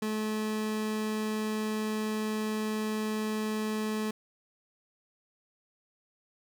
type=tone; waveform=30% pulse; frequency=215.7 Hz; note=A3; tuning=34 cents flat; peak=-27 dBFS; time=0.02-4.11 s; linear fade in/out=5 ms; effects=none